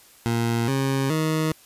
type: tone with pitch steps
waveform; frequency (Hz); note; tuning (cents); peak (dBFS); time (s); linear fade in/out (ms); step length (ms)
20% pulse; 116.54 / 135.42 / 157.37; A#2 / C#3 / D#3; 0 / -40 / +20; -16; 0.26-1.52; 0; 420
effects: white hiss -52 dBFS RMS until 1.65 s + resampled to 32000 Hz